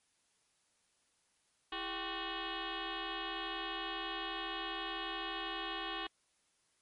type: tone with frequency modulation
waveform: sine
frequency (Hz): 1074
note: C6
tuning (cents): +45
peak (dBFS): -37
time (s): 1.72-6.07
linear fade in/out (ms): 5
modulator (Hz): 370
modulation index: 6.7
effects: white hiss -75 dBFS RMS until 6.81 s + MP3 48 kbps